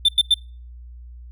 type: tone bursts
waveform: triangle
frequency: 3553 Hz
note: A7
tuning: 16 cents sharp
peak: -10 dBFS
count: 3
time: 0.05-0.342 s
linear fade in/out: 5 ms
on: 36 ms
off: 92 ms
effects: noise-tail reverb RT60 0.4 s tail -26 dB re dry + added 60 Hz sine -37 dBFS peak until 1.31 s